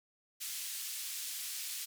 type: band-pass noise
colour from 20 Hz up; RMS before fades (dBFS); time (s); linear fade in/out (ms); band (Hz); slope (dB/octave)
white; -41; 0.4-1.86; 20; 2700 to 13000; 12
effects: none